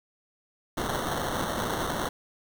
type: noise with sample-and-hold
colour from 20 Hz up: white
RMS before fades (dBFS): -30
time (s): 0.77-2.09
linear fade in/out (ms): 5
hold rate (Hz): 2450
effects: none